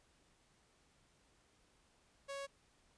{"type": "tone", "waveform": "sawtooth", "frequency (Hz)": 554.4, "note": "C#5", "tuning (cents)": 0, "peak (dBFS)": -39, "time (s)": [2.28, 2.47], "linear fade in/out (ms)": 20, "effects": ["pink hiss -72 dBFS RMS until 2.97 s", "resampled to 22050 Hz"]}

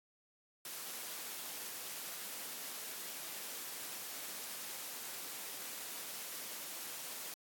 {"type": "high-pass noise", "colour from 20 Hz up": "white", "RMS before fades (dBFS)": -45, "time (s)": [0.65, 7.34], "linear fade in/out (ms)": 2, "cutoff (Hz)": 200, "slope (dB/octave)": 12, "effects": ["AAC 64 kbps"]}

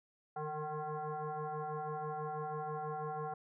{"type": "tone with frequency modulation", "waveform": "sine", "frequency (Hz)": 155.56, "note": "D#3", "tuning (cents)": 0, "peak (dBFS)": -37, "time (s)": [0.36, 3.34], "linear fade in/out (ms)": 5, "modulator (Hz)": 305, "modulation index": 3.3, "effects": []}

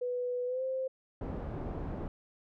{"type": "tone with pitch glide", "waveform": "sine", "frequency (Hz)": [493.9, 523.3], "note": ["B4", "C5"], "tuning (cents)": [0, 0], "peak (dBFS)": -31, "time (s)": [0.01, 0.88], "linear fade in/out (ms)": 10, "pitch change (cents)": 100, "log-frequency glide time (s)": [0.46, 0.63]}
{"type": "low-pass noise", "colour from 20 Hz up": "pink", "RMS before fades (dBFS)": -38, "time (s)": [1.21, 2.08], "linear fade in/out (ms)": 2, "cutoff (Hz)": 670, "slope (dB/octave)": 12}
{"effects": []}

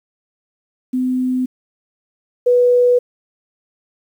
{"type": "tone pair in turn", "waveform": "sine", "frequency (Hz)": [254.6, 491], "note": ["C4", "B4"], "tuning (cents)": [-47, -10], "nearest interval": "major seventh", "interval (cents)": 1137, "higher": "second", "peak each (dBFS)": [-15, -9], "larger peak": "second", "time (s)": [[0.93, 1.46], [2.46, 2.99]], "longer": "neither", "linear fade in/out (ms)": 10, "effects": ["8-bit"]}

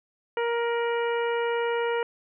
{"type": "harmonic tone with a mistuned harmonic", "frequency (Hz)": 469.3, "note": "A#4", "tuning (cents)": 12, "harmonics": [1, 2, 3, 4, 5, 6], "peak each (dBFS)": [-25, -31, -35, -37, -39, -41], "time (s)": [0.37, 2.03], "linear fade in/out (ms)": 2, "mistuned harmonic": 6, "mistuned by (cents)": 48, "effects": []}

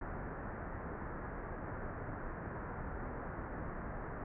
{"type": "low-pass noise", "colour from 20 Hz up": "pink", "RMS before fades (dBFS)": -43, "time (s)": [0.01, 4.24], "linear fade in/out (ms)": 5, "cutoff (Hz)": 1800, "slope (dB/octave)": 48, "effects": []}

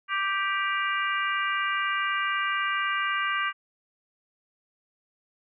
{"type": "harmonic tone with a mistuned harmonic", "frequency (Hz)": 392, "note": "G4", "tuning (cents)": 0, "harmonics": [3, 4, 5, 6, 7], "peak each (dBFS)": [-28, -30, -32, -34, -35], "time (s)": [0.08, 3.53], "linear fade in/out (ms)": 50, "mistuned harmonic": 7, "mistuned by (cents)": 49, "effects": []}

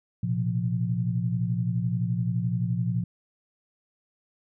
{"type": "chord", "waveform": "sine", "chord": "Bb suspended second", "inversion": "none", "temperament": "equal with one note detuned", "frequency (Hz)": [116.54, 128.19, 174.61], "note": ["Bb2", "C3", "F3"], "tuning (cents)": [0, -35, 0], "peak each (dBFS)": [-27, -30, -28], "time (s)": [0.23, 3.04], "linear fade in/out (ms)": 5, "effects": []}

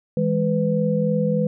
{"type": "tone cluster", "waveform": "sine", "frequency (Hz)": [162.2, 205.5, 499.4], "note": ["E3", "G#3", "B4"], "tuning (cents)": [-28, -18, 19], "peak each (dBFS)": -22, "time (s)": [0.17, 1.47], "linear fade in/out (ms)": 2, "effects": []}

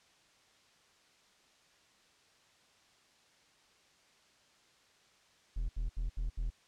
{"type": "tone bursts", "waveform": "triangle", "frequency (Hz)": 40.47, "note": "E1", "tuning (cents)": -31, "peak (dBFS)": -30, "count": 5, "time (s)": [5.56, 6.502], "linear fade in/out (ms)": 10, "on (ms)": 130, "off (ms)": 73, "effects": ["white hiss -66 dBFS RMS until 6.67 s", "low-pass 6000 Hz 12 dB/octave"]}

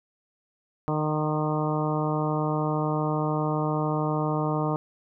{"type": "harmonic tone with a mistuned harmonic", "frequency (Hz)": 152.9, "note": "D#3", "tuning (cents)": -30, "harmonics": [1, 2, 3, 4, 5, 6, 7, 8], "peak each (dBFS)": [-27, -30, -32, -33, -34, -35, -35, -36], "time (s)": [0.88, 4.76], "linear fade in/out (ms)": 0, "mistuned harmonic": 6, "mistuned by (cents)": 21, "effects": []}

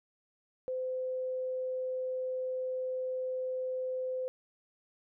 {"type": "tone", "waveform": "sine", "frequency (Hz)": 513, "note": "C5", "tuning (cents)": -34, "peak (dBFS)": -32, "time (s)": [0.68, 4.28], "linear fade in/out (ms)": 0, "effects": []}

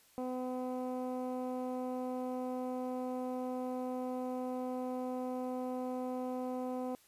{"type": "tone with low-pass filter", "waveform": "15% pulse", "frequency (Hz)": 253.4, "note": "B3", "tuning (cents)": 45, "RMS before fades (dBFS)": -38, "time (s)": [0.18, 6.95], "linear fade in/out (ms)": 0, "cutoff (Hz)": 720, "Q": 0.75, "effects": ["white hiss -65 dBFS RMS until 7.07 s", "resampled to 32000 Hz"]}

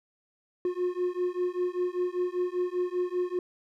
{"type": "beating tone pair", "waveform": "triangle", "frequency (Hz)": [356.9, 362], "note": ["F4", "F#4"], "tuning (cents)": [38, -38], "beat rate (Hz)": 5.1, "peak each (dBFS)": -28, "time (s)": [0.65, 3.39], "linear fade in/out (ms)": 2, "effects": []}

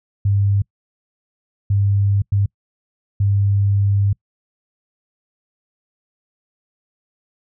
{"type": "tone bursts at uneven times", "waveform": "sine", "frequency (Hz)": 100, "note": "G2", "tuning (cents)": 35, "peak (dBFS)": -13, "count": 4, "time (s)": [[0.25, 0.62], [1.7, 2.22], [2.32, 2.46], [3.2, 4.13]], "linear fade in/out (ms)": 5, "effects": ["noise-tail reverb RT60 0.1 s tail -26 dB re dry"]}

